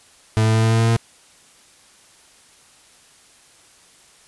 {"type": "tone with pitch steps", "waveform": "40% pulse", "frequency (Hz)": [109.8, 110.63, 111.46, 112.3, 113.15, 114, 114.86], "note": ["A2", "A2", "A2", "A2", "A2", "A#2", "A#2"], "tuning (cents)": [-3, 10, 23, 36, 49, -38, -25], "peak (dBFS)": -13, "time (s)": [0.37, 0.965], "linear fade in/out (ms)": 0, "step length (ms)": 85, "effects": ["white hiss -51 dBFS RMS until 4.27 s", "resampled to 24000 Hz"]}